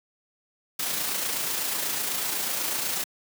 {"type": "noise with amplitude modulation", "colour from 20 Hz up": "white", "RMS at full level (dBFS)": -27, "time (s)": [0.79, 3.04], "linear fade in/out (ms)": 5, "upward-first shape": "sine", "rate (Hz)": 28.1, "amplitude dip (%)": 35, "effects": ["high-pass 150 Hz 12 dB/octave"]}